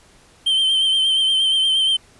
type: tone with vibrato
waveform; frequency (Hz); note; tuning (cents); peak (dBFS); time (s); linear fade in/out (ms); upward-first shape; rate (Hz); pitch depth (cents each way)
triangle; 3120; G7; -9; -13; 0.46-1.97; 10; sine; 8.5; 33
effects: pink hiss -51 dBFS RMS until 2.19 s + resampled to 24000 Hz